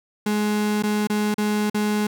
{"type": "tone with dropouts", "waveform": "35% pulse", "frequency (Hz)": 210, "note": "G#3", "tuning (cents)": 19, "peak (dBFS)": -18, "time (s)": [0.26, 2.07], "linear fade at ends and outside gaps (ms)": 5, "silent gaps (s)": [[0.825, 0.835], [1.072, 1.098], [1.343, 1.38], [1.699, 1.744]], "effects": []}